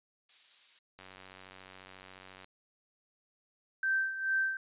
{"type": "noise", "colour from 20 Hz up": "violet", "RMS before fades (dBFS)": -45, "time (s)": [0.29, 0.79], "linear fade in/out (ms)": 5}
{"type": "click train", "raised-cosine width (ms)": 0.3, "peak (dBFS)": -34, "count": 138, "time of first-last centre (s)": [0.99, 2.444], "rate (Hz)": 94.2}
{"type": "tone with tremolo", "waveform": "sine", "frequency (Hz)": 1558, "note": "G6", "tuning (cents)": -11, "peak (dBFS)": -26, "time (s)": [3.83, 4.57], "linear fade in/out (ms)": 2, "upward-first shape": "sine", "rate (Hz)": 2.3, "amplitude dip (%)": 70}
{"effects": ["resampled to 8000 Hz"]}